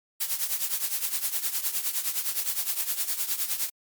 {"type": "noise with tremolo", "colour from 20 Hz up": "blue", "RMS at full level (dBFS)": -25, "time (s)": [0.2, 3.7], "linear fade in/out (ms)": 10, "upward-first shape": "triangle", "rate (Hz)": 9.7, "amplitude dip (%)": 80, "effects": ["MP3 96 kbps"]}